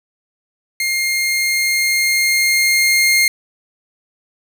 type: tone with level ramp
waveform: sawtooth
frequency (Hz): 2124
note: C7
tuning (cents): +25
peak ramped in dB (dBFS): -13 to -7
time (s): 0.8-3.28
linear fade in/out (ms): 2
effects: none